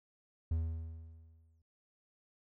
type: tone with exponential decay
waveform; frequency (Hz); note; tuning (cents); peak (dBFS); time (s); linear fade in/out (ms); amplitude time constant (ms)
triangle; 81.2; E2; -26; -27; 0.51-1.62; 5; 240
effects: none